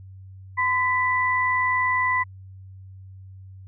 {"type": "tone pair together", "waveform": "sine", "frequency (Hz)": [1018, 1978], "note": ["C6", "B6"], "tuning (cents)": [-48, 2], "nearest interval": "major seventh", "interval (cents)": 1150, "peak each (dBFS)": -22, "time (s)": [0.57, 2.24], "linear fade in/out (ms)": 20, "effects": ["added 95 Hz sine -40 dBFS peak until 3.67 s"]}